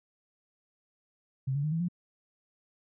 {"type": "tone with pitch steps", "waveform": "sine", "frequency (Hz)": [133, 142.55, 152.78, 163.74, 175.49], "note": ["C3", "C#3", "D#3", "E3", "F3"], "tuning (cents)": [29, 49, -31, -11, 9], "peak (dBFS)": -27, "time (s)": [1.47, 1.885], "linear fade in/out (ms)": 10, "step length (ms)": 83, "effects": []}